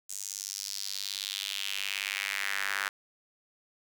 sawtooth tone with high-pass filter sweep, 98.8 Hz, G2, 14 cents sharp, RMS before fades -35 dBFS, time 0.09-2.89 s, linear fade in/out 10 ms, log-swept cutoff 7200 to 1500 Hz, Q 2.8, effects none

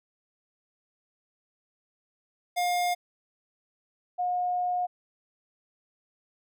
square / sine tone pair in turn, 710 / 719.1 Hz, F5 / F#5, +28 / -50 cents, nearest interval unison, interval 22 cents, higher second, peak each -25 / -25 dBFS, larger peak neither, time 2.56-2.95 / 4.18-4.87 s, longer second, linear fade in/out 20 ms, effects none

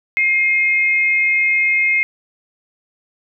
sine tone pair together, 2129 / 2532 Hz, C7 / D#7, +30 / +30 cents, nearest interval minor third, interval 300 cents, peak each -13 / -22 dBFS, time 0.17-2.03 s, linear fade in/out 0 ms, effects none

